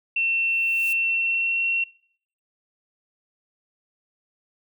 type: tone with pitch glide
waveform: sine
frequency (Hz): 2700 to 2725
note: E7 to F7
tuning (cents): +41 to -43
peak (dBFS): -20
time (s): 0.16-1.84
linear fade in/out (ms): 5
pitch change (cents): +16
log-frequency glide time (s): 0.99-1.62
type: noise with exponential growth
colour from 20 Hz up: violet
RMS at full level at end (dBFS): -33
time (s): 0.33-0.93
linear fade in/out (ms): 5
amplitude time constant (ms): 130
effects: noise-tail reverb RT60 0.6 s tail -21 dB re dry + MP3 96 kbps